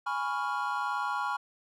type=chord; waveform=triangle; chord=C# dominant seventh; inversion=second; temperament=equal; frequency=830.6 / 987.8 / 1108.7 / 1396.9 Hz; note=G#5 / B5 / C#6 / E#6; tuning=0 / 0 / 0 / 0 cents; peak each=-33 dBFS; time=0.06-1.37 s; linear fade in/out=10 ms; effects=none